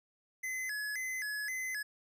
square tone with vibrato, 1860 Hz, A#6, 4 cents flat, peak -36 dBFS, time 0.43-1.83 s, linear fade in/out 10 ms, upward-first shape square, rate 1.9 Hz, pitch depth 160 cents each way, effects none

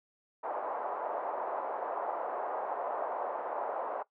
pink band-pass noise, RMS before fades -36 dBFS, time 0.43-4.03 s, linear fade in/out 10 ms, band 560 to 1000 Hz, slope 24 dB/octave, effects noise-tail reverb RT60 0.1 s tail -18 dB re dry

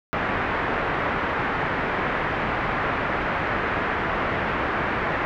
white low-pass noise, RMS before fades -25 dBFS, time 0.13-5.25 s, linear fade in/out 0 ms, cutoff 1900 Hz, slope 24 dB/octave, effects none

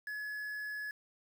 triangle tone with quantisation, 1699 Hz, G#6, 39 cents sharp, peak -36 dBFS, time 0.07-0.91 s, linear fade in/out 2 ms, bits 9, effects none

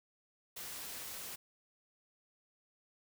white noise, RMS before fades -45 dBFS, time 0.56-1.36 s, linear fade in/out 10 ms, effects none

